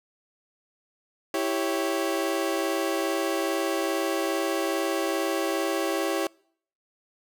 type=chord; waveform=30% pulse; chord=C# diminished; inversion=first; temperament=equal; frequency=329.6 / 392 / 554.4 Hz; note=E4 / G4 / C#5; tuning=0 / 0 / 0 cents; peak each=-26 / -27 / -27 dBFS; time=1.34-6.27 s; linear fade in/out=2 ms; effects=noise-tail reverb RT60 0.6 s tail -26 dB re dry